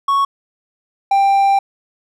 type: tone pair in turn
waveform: triangle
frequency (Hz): 1108.7 / 789.4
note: C#6 / G5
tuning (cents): 0 / +12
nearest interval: tritone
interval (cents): 588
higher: first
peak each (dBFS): -10 / -8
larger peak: second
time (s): 0.08-0.25 / 1.11-1.59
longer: second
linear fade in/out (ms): 5
effects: none